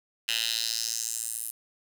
10% pulse tone with high-pass filter sweep, 113.9 Hz, A#2, 40 cents flat, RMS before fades -31 dBFS, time 0.28-1.51 s, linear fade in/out 5 ms, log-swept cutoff 2900 to 11000 Hz, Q 2.6, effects 8-bit

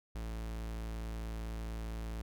45% pulse tone, 55.5 Hz, A1, 16 cents sharp, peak -38 dBFS, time 0.15-2.22 s, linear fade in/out 5 ms, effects none

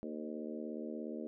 harmonic tone with a mistuned harmonic, 77 Hz, D#2, 17 cents flat, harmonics 3 / 4 / 5 / 6 / 7 / 8, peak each -43 / -45 / -47 / -49 / -50 / -51 dBFS, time 0.03-1.27 s, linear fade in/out 0 ms, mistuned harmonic 7, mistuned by -22 cents, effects none

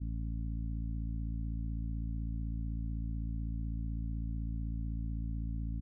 harmonic tone, 55.9 Hz, A1, 28 cents sharp, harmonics 1 / 2 / 3 / 4 / 5, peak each -35 / -41 / -45 / -47 / -49 dBFS, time 0-5.81 s, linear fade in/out 20 ms, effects none

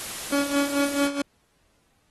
white noise, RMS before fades -34 dBFS, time 0-1.07 s, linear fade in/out 0 ms
30% pulse tone with tremolo, 282.7 Hz, C#4, 34 cents sharp, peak -17 dBFS, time 0.32-1.22 s, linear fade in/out 5 ms, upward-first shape sine, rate 4.6 Hz, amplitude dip 75%
effects pink hiss -67 dBFS RMS until 2.1 s + AAC 32 kbps

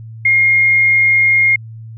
sine tone, 2135 Hz, C7, 34 cents sharp, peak -8 dBFS, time 0.25-1.56 s, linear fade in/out 5 ms, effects added 112 Hz sine -29 dBFS peak until 1.97 s

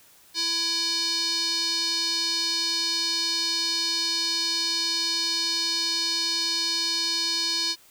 square tone with band-pass filter, 333.7 Hz, E4, 21 cents sharp, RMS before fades -26 dBFS, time 0.34-7.76 s, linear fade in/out 50 ms, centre 4600 Hz, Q 5.7, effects white hiss -55 dBFS RMS until 7.9 s

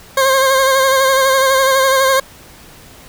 20% pulse tone with vibrato, 533 Hz, C5, 32 cents sharp, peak -5 dBFS, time 0.17-2.2 s, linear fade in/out 5 ms, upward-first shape sine, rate 12 Hz, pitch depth 37 cents each way, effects pink hiss -40 dBFS RMS until 3.08 s

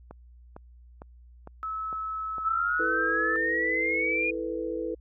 click train, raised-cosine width 1 ms, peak -28 dBFS, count 6, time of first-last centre 0.11-2.383 s, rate 2.2 Hz
sine tone, 1298 Hz, E6, 27 cents flat, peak -30 dBFS, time 1.63-3.36 s, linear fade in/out 0 ms
sine exponential sweep, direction up, 1300 to 2456 Hz, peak -25 dBFS, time 2.44-4.31 s, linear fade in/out 10 ms
sine chord, E suspended fourth, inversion none, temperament just, 329.6 / 439.5 / 494.4 Hz, E4 / A4 / B4, 0 / -2 / +2 cents, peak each -33 / -34 / -33 dBFS, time 2.79-4.95 s, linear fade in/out 10 ms
effects added 60 Hz sine -49 dBFS peak until 5 s

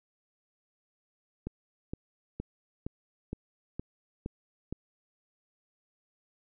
click train, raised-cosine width 3 ms, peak -22 dBFS, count 8, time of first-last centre 1.47-4.726 s, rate 2.15 Hz, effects none

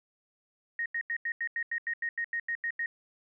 sine tone bursts, 1864.7 Hz, A#6, in tune, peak -29 dBFS, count 14, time 0.79-2.86 s, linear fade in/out 2 ms, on 68 ms, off 86 ms, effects none

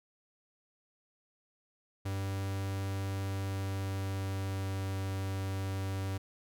45% pulse tone with pitch glide, 97.5 to 96.55 Hz, G2 to G2, -9 to -26 cents, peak -33 dBFS, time 2.05-6.18 s, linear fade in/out 10 ms, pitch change -17 cents, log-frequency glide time 3.17-4.91 s, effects none

